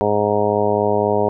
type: harmonic tone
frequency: 103.83 Hz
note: G#2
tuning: in tune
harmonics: 1 / 2 / 3 / 4 / 5 / 6 / 7 / 8 / 9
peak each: -27 / -25 / -28 / -19 / -22 / -22 / -24 / -29 / -24 dBFS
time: 0.01-1.29 s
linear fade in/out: 0 ms
effects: none